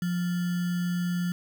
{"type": "tone with sample-and-hold", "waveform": "sine", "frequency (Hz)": 176.5, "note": "F3", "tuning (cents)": 19, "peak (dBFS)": -25, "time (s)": [0.02, 1.32], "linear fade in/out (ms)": 2, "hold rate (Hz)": 1575, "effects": []}